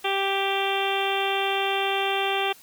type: harmonic tone with a mistuned harmonic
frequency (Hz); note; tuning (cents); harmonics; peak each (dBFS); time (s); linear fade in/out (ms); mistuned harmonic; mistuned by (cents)
392; G4; 0; 1 / 2 / 3 / 4 / 5 / 6 / 7 / 8 / 9; -28 / -27 / -33 / -35 / -36 / -33 / -31 / -32 / -35; 0.04-2.53; 10; 8; +18
effects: white hiss -51 dBFS RMS until 2.62 s